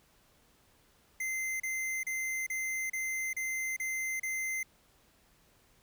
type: tone bursts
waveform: square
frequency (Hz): 2075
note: C7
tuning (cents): -15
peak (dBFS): -33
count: 8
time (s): 1.2-4.631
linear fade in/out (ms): 5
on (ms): 400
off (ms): 33
effects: pink hiss -66 dBFS RMS until 5.82 s